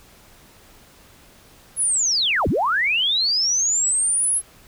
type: linear two-way sweep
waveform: sine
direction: down then up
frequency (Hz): 10870 to 43.78 to 10870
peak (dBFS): -17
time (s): 1.76-4.42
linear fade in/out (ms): 50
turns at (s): 2.48
effects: pink hiss -50 dBFS RMS until 4.67 s